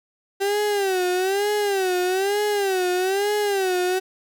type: tone with vibrato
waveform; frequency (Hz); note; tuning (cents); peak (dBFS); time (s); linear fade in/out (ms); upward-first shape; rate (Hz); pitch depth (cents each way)
35% pulse; 388.2; G4; -17; -18; 0.4-4; 20; sine; 1.1; 130
effects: none